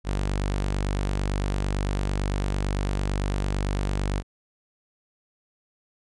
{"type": "tone", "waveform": "sawtooth", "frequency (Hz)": 48.92, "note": "G1", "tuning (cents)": -3, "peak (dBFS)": -20, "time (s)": [0.04, 4.23], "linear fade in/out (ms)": 50, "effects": ["resampled to 22050 Hz"]}